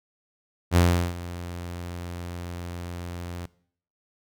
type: tone with ADSR envelope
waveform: sawtooth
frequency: 87.31 Hz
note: F2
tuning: in tune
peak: -11 dBFS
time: 0.71-3.46 s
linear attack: 55 ms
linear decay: 370 ms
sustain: -18 dB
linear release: 5 ms
effects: noise-tail reverb RT60 0.6 s tail -21 dB re dry